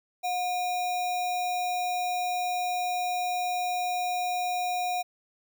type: tone with sample-and-hold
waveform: sine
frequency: 721 Hz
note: F#5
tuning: 45 cents flat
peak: -26 dBFS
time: 0.23-5.03 s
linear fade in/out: 20 ms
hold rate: 3150 Hz
effects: none